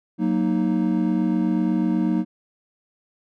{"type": "chord", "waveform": "triangle", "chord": "D# minor", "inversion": "first", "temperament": "equal", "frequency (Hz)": [185, 233.1, 311.1], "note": ["F#3", "A#3", "D#4"], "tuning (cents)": [0, 0, 0], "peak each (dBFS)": -21, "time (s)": [0.18, 2.25], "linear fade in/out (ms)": 50, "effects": []}